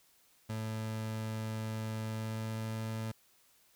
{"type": "tone with pitch glide", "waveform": "30% pulse", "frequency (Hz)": [110, 111.02], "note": ["A2", "A2"], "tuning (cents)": [0, 16], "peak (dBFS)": -33, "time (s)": [0.49, 3.12], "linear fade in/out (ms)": 10, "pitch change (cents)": 16, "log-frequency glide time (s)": [2.04, 2.78], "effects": ["white hiss -67 dBFS RMS until 3.75 s"]}